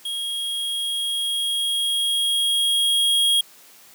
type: tone with level ramp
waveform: square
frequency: 3276 Hz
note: G#7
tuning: 24 cents flat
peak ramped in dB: -26 to -16 dBFS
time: 0.05-3.41 s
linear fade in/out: 5 ms
effects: white hiss -49 dBFS RMS until 3.94 s + high-pass 150 Hz 12 dB/octave